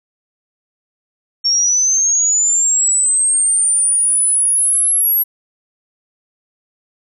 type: linear sweep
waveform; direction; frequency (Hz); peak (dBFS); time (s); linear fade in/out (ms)
sine; up; 5470 to 11590; -11; 1.44-5.24; 20
effects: none